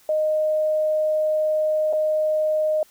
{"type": "tone with dropouts", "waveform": "sine", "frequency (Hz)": 618, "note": "D#5", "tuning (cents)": -12, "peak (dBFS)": -18, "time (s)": [0.09, 2.83], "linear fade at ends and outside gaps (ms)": 2, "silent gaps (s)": [1.928, 1.933], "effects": ["white hiss -55 dBFS RMS until 2.9 s"]}